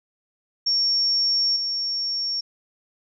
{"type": "tone with level steps", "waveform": "sine", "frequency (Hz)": 5500, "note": "F8", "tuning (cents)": -27, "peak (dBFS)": [-18, -23], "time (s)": [0.66, 2.41], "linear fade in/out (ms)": 10, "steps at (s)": 1.56, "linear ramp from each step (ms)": 5, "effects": []}